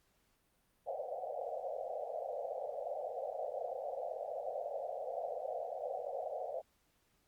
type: band-pass noise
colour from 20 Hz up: pink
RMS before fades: -41 dBFS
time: 0.86-6.62 s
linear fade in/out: 20 ms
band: 490 to 760 Hz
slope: 96 dB/octave
effects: pink hiss -75 dBFS RMS until 7.27 s + Opus 48 kbps